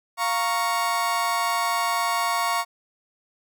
35% pulse chord, Bb minor, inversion second, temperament equal, 698.5 / 932.3 / 1108.7 Hz, F5 / Bb5 / Db6, 0 / 0 / 0 cents, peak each -26 / -26 / -23 dBFS, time 0.17-2.65 s, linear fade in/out 50 ms, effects none

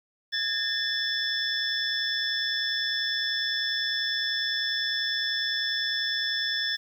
sine tone cluster, 1670 / 1800 / 3467 / 5300 Hz, G#6 / A6 / A7 / E8, +9 / +39 / -26 / +9 cents, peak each -34 / -32 / -29 / -31 dBFS, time 0.32-6.77 s, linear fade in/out 20 ms, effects 9-bit

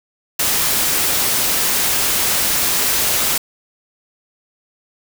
white noise, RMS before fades -17 dBFS, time 0.39-3.38 s, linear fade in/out 5 ms, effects none

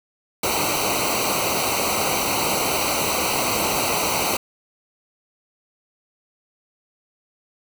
pink noise with comb filter, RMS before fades -22 dBFS, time 0.43-4.37 s, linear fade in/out 5 ms, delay 0.58 ms, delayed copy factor -1, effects none

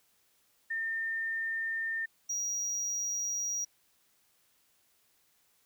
sine / triangle tone pair in turn, 1810 / 5746 Hz, A6 / F8, +48 / +48 cents, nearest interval octave + minor sixth, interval 2000 cents, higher second, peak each -31 / -30 dBFS, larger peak second, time 0.7-2.06 / 2.29-3.65 s, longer neither, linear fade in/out 10 ms, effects white hiss -70 dBFS RMS until 5.65 s

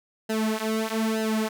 sawtooth tone with flanger, 220 Hz, A3, in tune, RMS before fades -26 dBFS, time 0.29-1.49 s, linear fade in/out 10 ms, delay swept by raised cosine 0.86 to 5.76 ms, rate 1.1 Hz, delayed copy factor -0.9, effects none

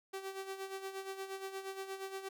sawtooth tone with tremolo, 386.2 Hz, G4, 26 cents flat, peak -35 dBFS, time 0.13-2.29 s, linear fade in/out 10 ms, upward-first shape sine, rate 8.5 Hz, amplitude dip 65%, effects none

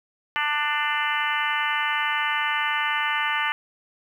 harmonic tone, 296.6 Hz, D4, 17 cents sharp, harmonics 3 / 4 / 5 / 6 / 7 / 8 / 9 / 10, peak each -29 / -29 / -30 / -28 / -29 / -35 / -35 / -32 dBFS, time 0.36-3.52 s, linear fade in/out 0 ms, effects 9-bit

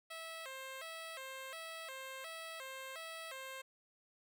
10% pulse tone with vibrato, 587.3 Hz, D5, in tune, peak -37 dBFS, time 0.1-3.62 s, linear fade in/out 10 ms, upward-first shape square, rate 1.4 Hz, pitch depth 180 cents each way, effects none

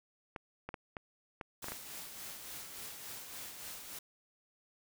clicks, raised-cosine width 0.5 ms, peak -26 dBFS, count 8, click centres 0.362 / 0.69 / 0.742 / 0.968 / 1.412 / 1.643 / 1.684 / 1.72 s
white noise with tremolo, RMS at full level -45 dBFS, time 1.62-3.99 s, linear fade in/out 5 ms, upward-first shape sine, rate 3.5 Hz, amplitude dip 40%
effects none

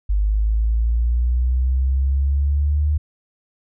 sine linear sweep, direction up, 49.95 to 75.6 Hz, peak -15 dBFS, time 0.09-2.98 s, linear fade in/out 10 ms, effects none

